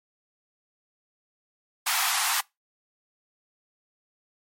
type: high-pass noise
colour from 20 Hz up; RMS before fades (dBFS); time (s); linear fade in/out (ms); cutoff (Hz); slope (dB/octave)
pink; -25; 1.86-2.41; 10; 730; 96
effects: noise-tail reverb RT60 0.2 s tail -24 dB re dry + MP3 64 kbps